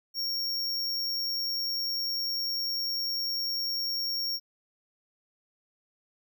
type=tone; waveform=square; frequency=5530 Hz; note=F8; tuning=18 cents flat; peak=-29 dBFS; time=0.14-4.4 s; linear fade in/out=50 ms; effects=none